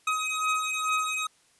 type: beating tone pair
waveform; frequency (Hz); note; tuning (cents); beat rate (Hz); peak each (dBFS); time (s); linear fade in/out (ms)
25% pulse; 1262 / 1264.3; D#6 / D#6; +24 / +27; 2.3; -25; 0.07-1.27; 5
effects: white hiss -63 dBFS RMS until 1.59 s + resampled to 24000 Hz